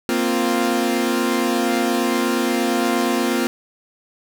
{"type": "chord", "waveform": "sawtooth", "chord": "Bb suspended second", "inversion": "none", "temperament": "equal", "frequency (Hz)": [233.1, 261.6, 349.2], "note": ["Bb3", "C4", "F4"], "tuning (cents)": [0, 0, 0], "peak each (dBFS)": -18, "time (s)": [0.09, 3.47], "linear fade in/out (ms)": 0, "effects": []}